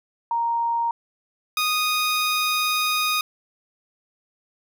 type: tone pair in turn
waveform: sine / 15% pulse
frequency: 932.3 / 1239.8 Hz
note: A#5 / D#6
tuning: 0 / -7 cents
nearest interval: perfect fourth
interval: 493 cents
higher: second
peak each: -20 / -14 dBFS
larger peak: second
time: 0.31-0.91 / 1.57-3.21 s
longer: second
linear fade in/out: 2 ms
effects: none